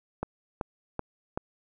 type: click train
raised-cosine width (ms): 1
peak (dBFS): -16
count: 4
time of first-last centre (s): 0.23-1.375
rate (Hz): 2.62
effects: none